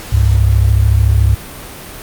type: tone pair together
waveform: sine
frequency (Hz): 67.9 / 101.61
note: C#2 / G#2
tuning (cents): -35 / -37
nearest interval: perfect fifth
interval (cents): 698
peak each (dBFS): -10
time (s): 0.12-1.35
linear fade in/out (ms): 10
effects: pink hiss -30 dBFS RMS until 2.02 s + Opus 48 kbps